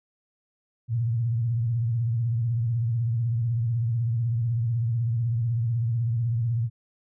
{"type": "tone with vibrato", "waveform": "sine", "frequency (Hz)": 116.54, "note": "A#2", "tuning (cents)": 0, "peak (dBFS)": -22, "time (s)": [0.88, 6.7], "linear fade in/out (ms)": 50, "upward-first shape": "triangle", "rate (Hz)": 16, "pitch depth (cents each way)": 120, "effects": []}